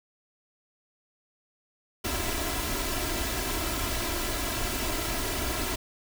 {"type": "noise with comb filter", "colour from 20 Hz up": "pink", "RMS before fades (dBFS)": -30, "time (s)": [2.04, 5.76], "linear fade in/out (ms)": 10, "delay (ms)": 3, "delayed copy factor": 0.7, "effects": []}